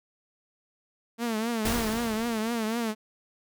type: tone with vibrato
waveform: sawtooth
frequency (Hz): 226.3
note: A3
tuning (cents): +49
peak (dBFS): -23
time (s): 1.18-2.95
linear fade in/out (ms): 50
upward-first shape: triangle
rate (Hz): 3.9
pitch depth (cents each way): 110
type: noise with exponential decay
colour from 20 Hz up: pink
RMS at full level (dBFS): -27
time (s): 1.65-2.85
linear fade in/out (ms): 5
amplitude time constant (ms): 260
effects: none